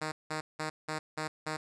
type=tone bursts; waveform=5% pulse; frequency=155.4 Hz; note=D#3; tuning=2 cents flat; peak=-22 dBFS; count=6; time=0.01-1.57 s; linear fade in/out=10 ms; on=110 ms; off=180 ms; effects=resampled to 22050 Hz